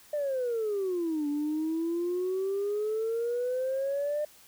sine exponential two-way sweep, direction down then up, 604 to 288.4 to 604 Hz, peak -26 dBFS, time 0.13-4.25 s, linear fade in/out 5 ms, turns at 1.28 s, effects tanh soft clip ceiling -24 dBFS + white hiss -56 dBFS RMS until 4.47 s

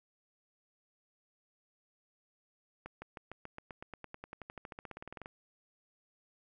accelerating click train, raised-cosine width 0.5 ms, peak -29 dBFS, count 28, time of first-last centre 2.86-5.259 s, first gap 160 ms, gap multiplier 0.95, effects none

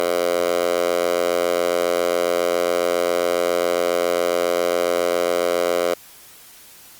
10% pulse tone with high-pass filter, 87.31 Hz, F2, in tune, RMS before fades -20 dBFS, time 0-5.94 s, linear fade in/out 0 ms, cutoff 530 Hz, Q 2.8, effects white hiss -45 dBFS RMS until 6.99 s + Opus 32 kbps

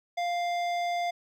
triangle tone with hard clipping, 698.5 Hz, F5, in tune, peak -29 dBFS, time 0.17-1.11 s, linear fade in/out 10 ms, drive 17 dB, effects none

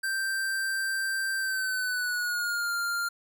square tone with pitch glide, 1568 to 1396.9 Hz, G6 to F6, 0 to 0 cents, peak -28 dBFS, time 0.03-3.09 s, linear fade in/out 10 ms, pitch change -200 cents, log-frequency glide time 1.37-2.73 s, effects none

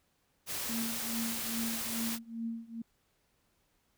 white noise, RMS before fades -37 dBFS, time 0.46-2.19 s, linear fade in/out 50 ms
sine tone with tremolo, 229 Hz, A#3, 31 cents flat, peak -32 dBFS, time 0.69-2.82 s, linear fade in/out 5 ms, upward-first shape triangle, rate 2.4 Hz, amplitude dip 95%
effects pink hiss -74 dBFS RMS until 3.97 s

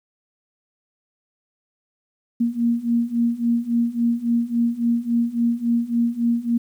sine beating tone pair, 233.1 / 236.7 Hz, A#3 / A#3, 0 / +27 cents, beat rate 3.6 Hz, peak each -22 / -20 dBFS, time 2.4-6.58 s, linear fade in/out 10 ms, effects 9-bit

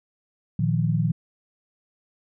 sine chord, Bb suspended fourth, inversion none, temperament just, 116.54 / 155.39 / 174.81 Hz, Bb2 / Eb3 / F3, 0 / -2 / +2 cents, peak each -24 / -23 / -25 dBFS, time 0.59-1.12 s, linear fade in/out 5 ms, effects none

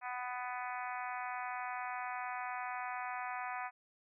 harmonic tone, 248.7 Hz, B3, 12 cents sharp, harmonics 3 / 4 / 5 / 6 / 7 / 8 / 9 / 10, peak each -42 / -44 / -46 / -48 / -49 / -50 / -51 / -52 dBFS, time 0.01-3.71 s, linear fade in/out 50 ms, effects none

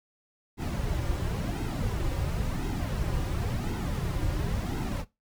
brown noise with flanger, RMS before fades -30 dBFS, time 0.57-5.05 s, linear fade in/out 50 ms, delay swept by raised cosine 1.7 to 4.7 ms, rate 0.95 Hz, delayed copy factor -0.65, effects noise-tail reverb RT60 0.2 s tail -18 dB re dry

